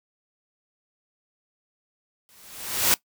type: noise with exponential growth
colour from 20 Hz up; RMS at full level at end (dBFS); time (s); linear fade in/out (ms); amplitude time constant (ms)
white; -17; 2.29-2.94; 0; 140
effects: noise-tail reverb RT60 0.1 s tail -19 dB re dry